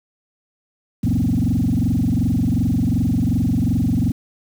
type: tone with frequency modulation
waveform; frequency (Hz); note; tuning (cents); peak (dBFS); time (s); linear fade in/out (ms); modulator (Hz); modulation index
sine; 174.6; F3; 0; -14; 1.03-4.12; 10; 22.7; 4.3
effects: tanh soft clip ceiling -11 dBFS + 7-bit